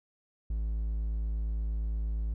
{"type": "tone", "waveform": "triangle", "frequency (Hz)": 54.3, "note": "A1", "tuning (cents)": -22, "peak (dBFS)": -27, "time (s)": [0.5, 2.34], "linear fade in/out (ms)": 5, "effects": []}